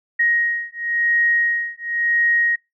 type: beating tone pair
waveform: sine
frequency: 1879 / 1879.95 Hz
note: A#6 / A#6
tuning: +13 / +14 cents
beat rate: 0.95 Hz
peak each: -20 dBFS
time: 0.19-2.56 s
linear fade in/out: 10 ms
effects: noise-tail reverb RT60 0.2 s tail -24 dB re dry